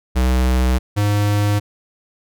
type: tone pair in turn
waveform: square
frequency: 63.3 / 103.12 Hz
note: B1 / G#2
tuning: +43 / -12 cents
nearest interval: minor sixth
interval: 845 cents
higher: second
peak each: -14 / -15 dBFS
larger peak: first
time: 0.15-0.79 / 0.96-1.6 s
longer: neither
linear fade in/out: 20 ms
effects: none